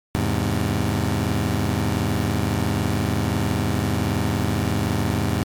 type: chord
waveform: 20% pulse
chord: E augmented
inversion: none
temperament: equal with one note detuned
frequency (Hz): 82.41 / 103.83 / 129.68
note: E2 / G#2 / B#2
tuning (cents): 0 / 0 / -15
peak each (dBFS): -20 / -18 / -21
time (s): 0.15-5.43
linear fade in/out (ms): 0
effects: MP3 96 kbps